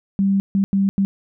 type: tone bursts at uneven times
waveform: sine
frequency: 196 Hz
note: G3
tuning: in tune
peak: -14 dBFS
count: 4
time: 0.19-0.4 / 0.55-0.64 / 0.73-0.89 / 0.98-1.05 s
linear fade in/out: 0 ms
effects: none